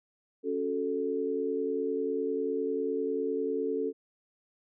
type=chord; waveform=sine; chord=F# minor; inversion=second; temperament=equal; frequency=277.2 / 370 / 440 Hz; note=C#4 / F#4 / A4; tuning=0 / 0 / 0 cents; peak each=-34 / -35 / -30 dBFS; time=0.43-3.93 s; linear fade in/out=50 ms; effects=none